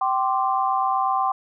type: chord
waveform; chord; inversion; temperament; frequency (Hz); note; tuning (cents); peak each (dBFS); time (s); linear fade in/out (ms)
sine; G suspended fourth; none; equal with one note detuned; 774.5 / 1046.5 / 1174.7; G5 / C6 / D6; -21 / 0 / 0; -22 / -23 / -26; 0.01-1.32; 5
effects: none